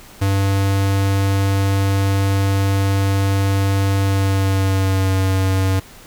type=tone with pitch glide; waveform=square; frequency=98 to 95.27 Hz; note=G2 to G2; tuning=0 to -49 cents; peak=-15 dBFS; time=0.21-5.8 s; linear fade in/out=10 ms; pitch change=-49 cents; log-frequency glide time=4-5.12 s; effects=pink hiss -42 dBFS RMS until 6.06 s